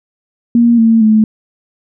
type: tone with pitch steps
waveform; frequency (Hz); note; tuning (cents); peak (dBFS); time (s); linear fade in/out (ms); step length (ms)
sine; 235.6 / 226.1 / 217; A#3 / A3 / A3; +19 / +47 / -24; -5; 0.55-1.24; 2; 230
effects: none